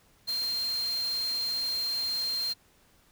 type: tone in noise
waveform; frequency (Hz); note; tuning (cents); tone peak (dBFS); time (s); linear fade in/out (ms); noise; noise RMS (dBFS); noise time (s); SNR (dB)
sine; 4186; C8; 0; -28; 0.27-2.54; 20; white; -42; 0.27-2.54; +11
effects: pink hiss -63 dBFS RMS until 3.11 s